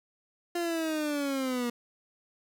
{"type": "linear sweep", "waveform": "30% pulse", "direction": "down", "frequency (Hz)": [349.2, 237], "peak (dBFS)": -26, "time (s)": [0.55, 1.7], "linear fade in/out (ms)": 5, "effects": []}